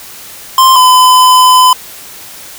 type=tone pair in turn; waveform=square; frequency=1046.5 / 1013.2 Hz; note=C6 / B5; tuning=0 / +44 cents; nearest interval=minor second; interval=56 cents; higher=first; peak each=-3 dBFS; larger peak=neither; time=0.58-0.76 / 0.76-1.73 s; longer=second; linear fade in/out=2 ms; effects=white hiss -30 dBFS RMS until 2.58 s